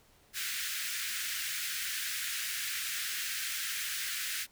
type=high-pass noise; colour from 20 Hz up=pink; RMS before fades=-36 dBFS; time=0.33-4.47 s; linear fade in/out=50 ms; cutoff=1500 Hz; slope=48 dB/octave; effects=pink hiss -64 dBFS RMS until 4.51 s